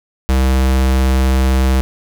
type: tone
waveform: square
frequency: 65.41 Hz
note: C2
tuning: in tune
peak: -11 dBFS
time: 0.29-1.81 s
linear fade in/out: 0 ms
effects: none